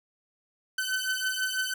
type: beating tone pair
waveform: sawtooth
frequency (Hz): 1518 / 1524.1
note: F#6 / G6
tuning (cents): +44 / -49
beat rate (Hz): 6.1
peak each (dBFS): -27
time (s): 0.78-1.74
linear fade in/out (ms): 5
effects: none